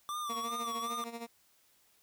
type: tone with vibrato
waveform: square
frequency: 1166 Hz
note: D6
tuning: 13 cents flat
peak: -36 dBFS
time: 0.09-1.04 s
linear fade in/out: 0 ms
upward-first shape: sine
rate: 2.6 Hz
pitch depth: 74 cents each way
type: tone with tremolo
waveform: 15% pulse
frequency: 233.1 Hz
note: A#3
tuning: in tune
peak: -32 dBFS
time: 0.29-1.27 s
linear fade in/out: 10 ms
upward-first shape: sine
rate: 13 Hz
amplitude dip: 70%
effects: white hiss -68 dBFS RMS until 2.02 s